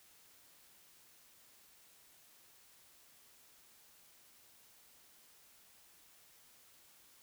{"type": "silence", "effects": ["white hiss -64 dBFS RMS until 7.22 s"]}